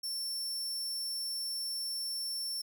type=tone; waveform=sawtooth; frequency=5420 Hz; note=E8; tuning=47 cents sharp; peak=-32 dBFS; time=0.03-2.62 s; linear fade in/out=10 ms; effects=none